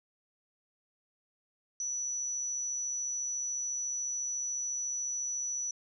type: tone with amplitude modulation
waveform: sine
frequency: 5920 Hz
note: F#8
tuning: in tune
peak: -31 dBFS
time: 1.8-5.71 s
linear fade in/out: 2 ms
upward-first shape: sine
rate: 134 Hz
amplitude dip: 25%
effects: none